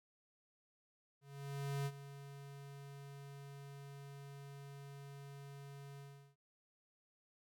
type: tone with ADSR envelope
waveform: square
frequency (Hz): 140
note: C#3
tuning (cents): +18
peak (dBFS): -37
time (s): 1.21-6.36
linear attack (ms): 650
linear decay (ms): 50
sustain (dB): -14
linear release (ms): 370
effects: none